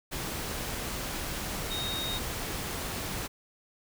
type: tone in noise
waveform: sine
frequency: 3729 Hz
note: A#7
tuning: in tune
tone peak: -33 dBFS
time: 1.7-2.19 s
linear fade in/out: 20 ms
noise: pink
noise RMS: -35 dBFS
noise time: 0.11-3.28 s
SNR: -1 dB
effects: none